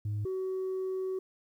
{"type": "tone pair in turn", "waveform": "sine", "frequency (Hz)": [104.4, 376.5], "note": ["G#2", "F#4"], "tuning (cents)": [10, 30], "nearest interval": "octave + minor seventh", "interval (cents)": 2220, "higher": "second", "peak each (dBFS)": [-28, -29], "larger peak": "first", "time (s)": [[0.05, 0.25], [0.25, 1.19]], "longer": "second", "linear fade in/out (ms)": 5, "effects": ["tanh soft clip ceiling -29 dBFS", "11-bit"]}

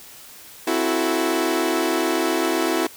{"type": "chord", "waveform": "sawtooth", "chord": "F# half-diminished seventh", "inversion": "second", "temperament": "equal with one note detuned", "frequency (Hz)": [261.6, 329.6, 370, 437.5], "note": ["C4", "E4", "F#4", "A4"], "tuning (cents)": [0, 0, 0, -10], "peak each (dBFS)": [-24, -18, -21, -24], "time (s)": [0.67, 2.87], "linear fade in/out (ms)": 5, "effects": ["white hiss -43 dBFS RMS until 2.96 s"]}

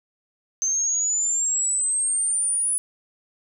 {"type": "exponential sweep", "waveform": "sine", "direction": "up", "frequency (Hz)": [6240, 9956], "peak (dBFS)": -20, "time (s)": [0.62, 2.78], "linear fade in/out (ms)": 0, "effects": []}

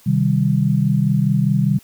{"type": "chord", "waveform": "sine", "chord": "C minor", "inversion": "none", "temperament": "equal", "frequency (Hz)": [130.81, 155.56, 196], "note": ["C3", "Eb3", "G3"], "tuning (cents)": [0, 0, 0], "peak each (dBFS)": -18, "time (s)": [0.06, 1.79], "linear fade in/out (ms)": 10, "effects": ["white hiss -50 dBFS RMS until 1.83 s"]}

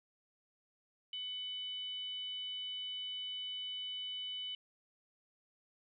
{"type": "tone with frequency modulation", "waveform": "sine", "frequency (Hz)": 3000, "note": "F#7", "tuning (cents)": 23, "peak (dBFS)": -39, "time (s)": [1.13, 4.55], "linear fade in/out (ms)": 2, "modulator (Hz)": 774, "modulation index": 0.28, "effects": []}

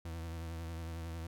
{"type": "tone with vibrato", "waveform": "40% pulse", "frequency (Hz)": 82.5, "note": "E2", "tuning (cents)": 2, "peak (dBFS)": -39, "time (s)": [0.05, 1.27], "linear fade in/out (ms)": 5, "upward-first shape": "triangle", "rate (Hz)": 11, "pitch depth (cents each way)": 53, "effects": []}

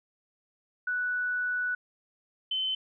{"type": "tone pair in turn", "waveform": "sine", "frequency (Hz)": [1480, 3061], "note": ["F#6", "G7"], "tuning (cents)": [0, -42], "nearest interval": "octave + minor second", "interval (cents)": 1258, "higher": "second", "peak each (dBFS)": -27, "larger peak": "neither", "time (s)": [[0.87, 1.75], [2.51, 2.75]], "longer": "first", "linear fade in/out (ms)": 5, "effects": []}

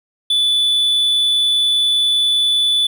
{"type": "tone", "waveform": "triangle", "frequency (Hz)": 3475, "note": "A7", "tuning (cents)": -22, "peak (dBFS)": -11, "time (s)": [0.3, 2.87], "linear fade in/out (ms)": 5, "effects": []}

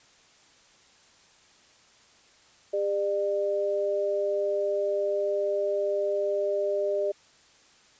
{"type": "tone pair together", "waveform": "sine", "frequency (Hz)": [401.8, 599.8], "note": ["G4", "D5"], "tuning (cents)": [43, 36], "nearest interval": "perfect fifth", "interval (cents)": 693, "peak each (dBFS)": [-28, -26], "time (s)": [2.73, 7.12], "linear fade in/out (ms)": 10, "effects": ["white hiss -58 dBFS RMS until 7.99 s", "resampled to 16000 Hz"]}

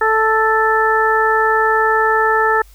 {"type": "harmonic tone", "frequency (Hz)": 440, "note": "A4", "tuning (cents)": 0, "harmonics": [1, 2, 3, 4], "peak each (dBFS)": [-17, -17, -17, -17], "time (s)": [0.01, 2.62], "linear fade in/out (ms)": 5, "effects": ["added 50 Hz sine -41 dBFS peak until 2.74 s", "white hiss -51 dBFS RMS until 2.74 s"]}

